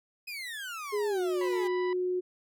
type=exponential sweep; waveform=30% pulse; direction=down; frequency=2549 to 392 Hz; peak=-34 dBFS; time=0.27-1.68 s; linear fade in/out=10 ms
type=tone with pitch glide; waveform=sine; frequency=415.3 to 363.6 Hz; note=G#4 to F#4; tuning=0 to -30 cents; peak=-27 dBFS; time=0.92-2.21 s; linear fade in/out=20 ms; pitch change=-230 cents; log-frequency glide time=1.09-1.2 s
type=harmonic tone; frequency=987.8 Hz; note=B5; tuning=in tune; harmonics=1 / 2 / 3 / 4 / 5; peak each=-37 / -40 / -52 / -53 / -58 dBFS; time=1.41-1.93 s; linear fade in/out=2 ms
effects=none